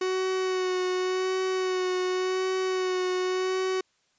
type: tone with vibrato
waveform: 45% pulse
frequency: 371.2 Hz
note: F#4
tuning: 6 cents sharp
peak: -25 dBFS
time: 0.01-3.81 s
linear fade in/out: 5 ms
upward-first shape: sine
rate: 0.89 Hz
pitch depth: 20 cents each way
effects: white hiss -69 dBFS RMS until 4.18 s + resampled to 16000 Hz